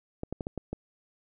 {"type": "clicks", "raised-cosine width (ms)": 2, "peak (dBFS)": -20, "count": 6, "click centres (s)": [0.234, 0.326, 0.408, 0.469, 0.577, 0.73], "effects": []}